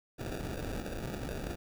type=noise with sample-and-hold; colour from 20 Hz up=pink; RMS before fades=-38 dBFS; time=0.18-1.56 s; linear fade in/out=20 ms; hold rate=1050 Hz; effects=none